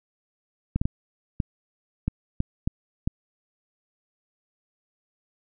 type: clicks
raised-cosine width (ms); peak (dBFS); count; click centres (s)
5; -11; 8; 0.76 / 0.815 / 0.855 / 1.402 / 2.08 / 2.404 / 2.675 / 3.075
effects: none